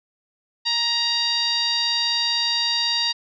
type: tone with low-pass filter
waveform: 10% pulse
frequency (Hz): 939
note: A#5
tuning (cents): +12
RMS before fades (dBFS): -22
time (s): 0.65-3.13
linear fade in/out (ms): 20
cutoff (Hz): 4400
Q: 7.6
effects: none